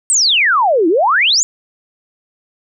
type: exponential two-way sweep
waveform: sine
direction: down then up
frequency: 8780 to 310 to 7300 Hz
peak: -9 dBFS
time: 0.1-1.43 s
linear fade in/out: 0 ms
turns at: 0.88 s
effects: none